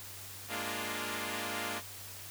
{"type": "chord", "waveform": "5% pulse", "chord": "Bb dominant seventh", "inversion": "third", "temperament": "equal", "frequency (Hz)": [207.7, 233.1, 293.7, 349.2], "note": ["Ab3", "Bb3", "D4", "F4"], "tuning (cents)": [0, 0, 0, 0], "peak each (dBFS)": -30, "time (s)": [0.48, 1.82], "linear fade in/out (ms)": 50, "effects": ["added 97 Hz sine -53 dBFS peak until 2.3 s", "white hiss -47 dBFS RMS until 2.3 s"]}